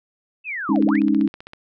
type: linear two-way sweep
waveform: sine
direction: down then up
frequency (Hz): 2700 to 159.9 to 2700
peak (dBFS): -25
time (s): 0.44-1.01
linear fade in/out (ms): 50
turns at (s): 0.85
type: chord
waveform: sine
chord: Ab suspended fourth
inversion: none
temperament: equal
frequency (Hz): 207.7 / 277.2 / 311.1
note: Ab3 / Db4 / Eb4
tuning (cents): 0 / 0 / 0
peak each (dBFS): -20 / -19 / -19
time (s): 0.69-1.28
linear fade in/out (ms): 5
type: click train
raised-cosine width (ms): 0.3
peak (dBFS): -22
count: 13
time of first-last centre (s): 0.76-1.534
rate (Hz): 15.5
effects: none